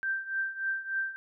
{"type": "tone with tremolo", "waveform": "sine", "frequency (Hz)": 1568, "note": "G6", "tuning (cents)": 0, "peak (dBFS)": -26, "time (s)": [0.03, 1.16], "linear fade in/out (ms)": 0, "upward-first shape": "triangle", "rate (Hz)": 3.4, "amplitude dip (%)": 85, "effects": []}